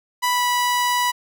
sawtooth tone with pitch glide, 987.8 to 981.5 Hz, B5 to B5, 0 to -11 cents, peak -14 dBFS, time 0.22-1.12 s, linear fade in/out 20 ms, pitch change -11 cents, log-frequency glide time 0.32-0.41 s, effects none

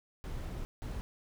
brown noise bursts at uneven times, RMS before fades -39 dBFS, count 2, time 0.24-0.65 / 0.82-1.01 s, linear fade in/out 0 ms, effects none

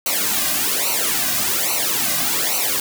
white noise with flanger, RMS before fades -20 dBFS, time 0.06-2.8 s, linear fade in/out 2 ms, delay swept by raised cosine 0.58 to 2.28 ms, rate 1.2 Hz, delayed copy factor -0.95, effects none

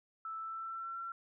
sine tone with pitch glide, 1318.5 to 1356.4 Hz, E6 to E6, 0 to +49 cents, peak -39 dBFS, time 0.25-1.12 s, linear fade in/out 2 ms, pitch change +49 cents, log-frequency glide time 0.38-0.98 s, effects none

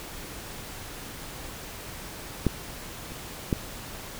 clicks, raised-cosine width 3 ms, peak -8 / -25 / -10 dBFS, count 3, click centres 2.467 / 3.12 / 3.528 s, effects pink hiss -40 dBFS RMS until 4.19 s

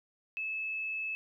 sine tone, 2605 Hz, E7, 21 cents flat, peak -33 dBFS, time 0.37-1.15 s, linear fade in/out 0 ms, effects 12-bit

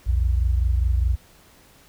sine tone pair together, 60.35 / 85.2 Hz, B1 / F2, -39 / -42 cents, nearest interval tritone, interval 597 cents, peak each -18 / -24 dBFS, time 0.06-1.16 s, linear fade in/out 20 ms, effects pink hiss -53 dBFS RMS until 1.88 s

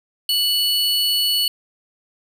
square tone pair together, 2960 / 4404 Hz, F#7 / C#8, 0 / -12 cents, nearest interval perfect fifth, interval 688 cents, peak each -20 dBFS, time 0.29-1.48 s, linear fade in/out 2 ms, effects none

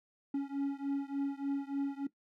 triangle beating tone pair, 277.2 / 280.6 Hz, C#4 / C#4, 0 / +21 cents, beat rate 3.4 Hz, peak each -33 / -34 dBFS, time 0.34-2.07 s, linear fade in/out 5 ms, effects noise-tail reverb RT60 0.1 s tail -17 dB re dry

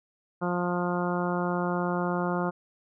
harmonic tone, 176.8 Hz, F3, 22 cents sharp, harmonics 1 / 2 / 3 / 4 / 5 / 6 / 7 / 8, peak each -29 / -32 / -34 / -35 / -36 / -37 / -37 / -38 dBFS, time 0.41-2.51 s, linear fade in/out 20 ms, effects none

